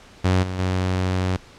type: tone with level steps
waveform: sawtooth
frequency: 92.5 Hz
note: F#2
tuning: in tune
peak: -12 / -22 / -16 dBFS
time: 0.24-1.37 s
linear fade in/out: 10 ms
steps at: 0.42 / 0.58 s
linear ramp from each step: 20 ms
effects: pink hiss -47 dBFS RMS until 1.58 s + low-pass 6000 Hz 12 dB/octave